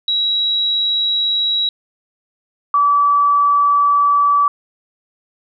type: tone pair in turn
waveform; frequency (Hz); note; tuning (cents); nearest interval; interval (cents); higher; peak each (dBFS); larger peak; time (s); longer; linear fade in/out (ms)
sine; 3874 / 1151.7; B7 / D6; -34 / -34; octave + major sixth; 2100; first; -14 / -10; second; 0.08-1.69 / 2.74-4.48; second; 2
effects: none